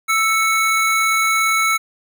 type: tone pair together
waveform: square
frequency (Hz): 1318.5 / 2210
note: E6 / C#7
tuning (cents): 0 / -6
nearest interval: major sixth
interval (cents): 894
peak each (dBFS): -18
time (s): 0.08-1.78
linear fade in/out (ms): 20
effects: none